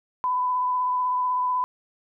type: tone with vibrato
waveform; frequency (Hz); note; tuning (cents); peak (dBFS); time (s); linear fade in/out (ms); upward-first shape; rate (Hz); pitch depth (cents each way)
sine; 1001; B5; +23; -21; 0.24-1.64; 0; triangle; 16; 18
effects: none